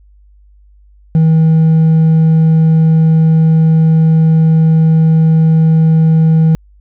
sine tone with hard clipping, 160.3 Hz, E3, 48 cents flat, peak -6 dBFS, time 1.15-6.55 s, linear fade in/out 0 ms, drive 2 dB, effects added 50 Hz sine -41 dBFS peak until 6.8 s

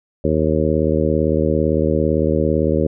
harmonic tone, 77.78 Hz, D#2, in tune, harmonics 1 / 2 / 3 / 4 / 5 / 6 / 7, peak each -22 / -22 / -22 / -22 / -22 / -22 / -22 dBFS, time 0.24-2.87 s, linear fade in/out 5 ms, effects none

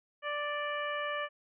harmonic tone, 587.3 Hz, D5, in tune, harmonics 1 / 2 / 3 / 4 / 5, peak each -37 / -37 / -38 / -43 / -44 dBFS, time 0.22-1.29 s, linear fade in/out 50 ms, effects none

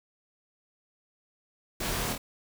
pink noise with echo, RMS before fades -33 dBFS, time 1.8-2.13 s, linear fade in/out 5 ms, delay 25 ms, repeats 2, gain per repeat -3 dB, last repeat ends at 2.18 s, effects none

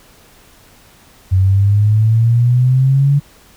sine exponential sweep, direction up, 92.5 to 144 Hz, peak -8 dBFS, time 1.31-3.2 s, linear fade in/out 20 ms, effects pink hiss -46 dBFS RMS until 3.56 s

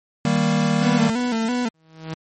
square chord, Eb major, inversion none, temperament equal with one note detuned, 157.19 / 196 / 233.1 Hz, Eb3 / G3 / Bb3, +18 / 0 / 0 cents, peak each -22 dBFS, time 0.25-1.1 s, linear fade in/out 2 ms
40% pulse tone with vibrato, 235.4 Hz, A#3, 17 cents sharp, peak -19 dBFS, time 0.82-1.69 s, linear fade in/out 10 ms, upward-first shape square, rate 3 Hz, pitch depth 80 cents each way
sawtooth tone with exponential growth, 160 Hz, D#3, 49 cents sharp, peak -22 dBFS, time 1.74-2.14 s, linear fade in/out 5 ms, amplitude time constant 86 ms
effects MP3 32 kbps

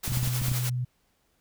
white noise with tremolo, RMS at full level -32 dBFS, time 0.03-0.7 s, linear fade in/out 10 ms, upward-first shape sine, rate 9.8 Hz, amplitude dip 50%
clicks, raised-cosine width 5 ms, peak -20 dBFS, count 8, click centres 0.079 / 0.121 / 0.173 / 0.23 / 0.275 / 0.417 / 0.484 / 0.517 s
sine tone, 124.5 Hz, B2, 14 cents sharp, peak -26 dBFS, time 0.09-0.85 s, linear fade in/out 10 ms
effects pink hiss -70 dBFS RMS until 1.4 s

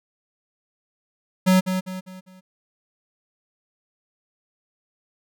square tone with echo, 185.9 Hz, F#3, 8 cents sharp, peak -14 dBFS, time 1.46-1.61 s, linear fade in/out 20 ms, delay 200 ms, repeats 4, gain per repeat -8 dB, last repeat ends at 2.41 s, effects none

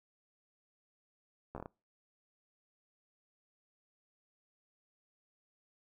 slowing click train, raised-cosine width 1 ms, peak -29 dBFS, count 6, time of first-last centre 1.55-1.659 s, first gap 13 ms, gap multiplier 1.26, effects noise-tail reverb RT60 0.3 s tail -24 dB re dry

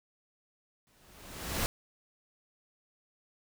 pink noise with exponential growth, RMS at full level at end -29 dBFS, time 0.87-1.66 s, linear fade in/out 0 ms, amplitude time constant 170 ms, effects none

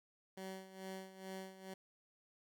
15% pulse tone with tremolo, 190 Hz, F#3, 46 cents sharp, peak -38 dBFS, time 0.37-1.74 s, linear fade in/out 5 ms, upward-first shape sine, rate 2.3 Hz, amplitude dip 75%, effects none

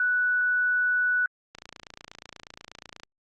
sine tone, 1480 Hz, F#6, in tune, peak -21 dBFS, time 0-1.26 s, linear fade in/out 2 ms
click train, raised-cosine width 0.2 ms, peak -24 dBFS, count 43, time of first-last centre 1.55-3.034 s, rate 28.3 Hz
effects Opus 24 kbps

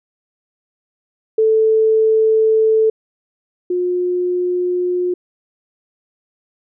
sine tone pair in turn, 440 / 358.5 Hz, A4 / F4, 0 / +45 cents, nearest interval major third, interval 355 cents, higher first, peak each -10 / -15 dBFS, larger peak first, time 1.38-2.9 / 3.7-5.14 s, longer first, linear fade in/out 5 ms, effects none

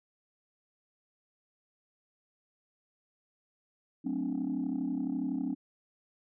sine chord, D dominant seventh, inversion first, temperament equal, 185 / 220 / 261.6 / 293.7 Hz, F#3 / A3 / C4 / D4, 0 / 0 / 0 / 0 cents, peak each -38 / -38 / -32 / -34 dBFS, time 4.04-5.55 s, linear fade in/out 20 ms, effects tanh soft clip ceiling -25 dBFS

